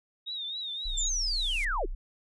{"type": "tone with vibrato", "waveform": "sine", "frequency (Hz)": 3729, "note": "A#7", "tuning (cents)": 0, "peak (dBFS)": -33, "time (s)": [0.26, 1.1], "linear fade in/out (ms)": 20, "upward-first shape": "triangle", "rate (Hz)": 3.8, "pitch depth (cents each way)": 110}
{"type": "noise with exponential growth", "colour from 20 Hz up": "violet", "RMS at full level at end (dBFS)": -35, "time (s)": [0.36, 1.65], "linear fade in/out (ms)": 5, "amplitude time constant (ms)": 280}
{"type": "tone", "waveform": "sine", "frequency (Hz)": 30.82, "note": "B0", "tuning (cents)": -3, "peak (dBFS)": -31, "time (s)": [0.85, 1.95], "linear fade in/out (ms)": 10}
{"type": "linear sweep", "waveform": "sine", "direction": "down", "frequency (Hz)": [7450, 285.3], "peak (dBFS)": -28, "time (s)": [0.97, 1.86], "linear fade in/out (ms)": 10}
{"effects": ["resampled to 22050 Hz"]}